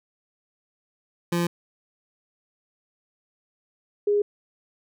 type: tone pair in turn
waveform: 25% pulse / sine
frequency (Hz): 172.4 / 411.6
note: F3 / G#4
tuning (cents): -22 / -16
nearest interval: octave + minor third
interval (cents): 1506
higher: second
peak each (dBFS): -18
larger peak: neither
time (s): 1.32-1.47 / 4.07-4.22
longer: neither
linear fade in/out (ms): 5
effects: none